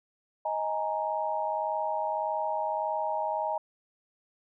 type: chord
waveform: sine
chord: D# suspended fourth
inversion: none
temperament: equal with one note detuned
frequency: 626.9 / 830.6 / 932.3 Hz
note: D#5 / G#5 / A#5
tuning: +13 / 0 / 0 cents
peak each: -32 dBFS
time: 0.45-3.58 s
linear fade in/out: 5 ms
effects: none